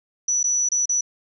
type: tone with dropouts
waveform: sine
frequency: 5920 Hz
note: F#8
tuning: in tune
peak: -18 dBFS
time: 0.28-1.01 s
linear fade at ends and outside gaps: 5 ms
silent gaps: 0.431-0.44 / 0.689-0.717 / 0.857-0.892 s
effects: none